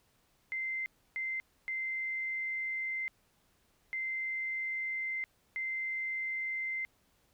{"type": "tone bursts at uneven times", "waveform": "sine", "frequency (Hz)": 2079, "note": "C7", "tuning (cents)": -12, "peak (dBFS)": -33, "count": 5, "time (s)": [[0.52, 0.86], [1.16, 1.4], [1.68, 3.08], [3.93, 5.24], [5.56, 6.85]], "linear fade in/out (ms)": 0, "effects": ["pink hiss -71 dBFS RMS until 7.33 s"]}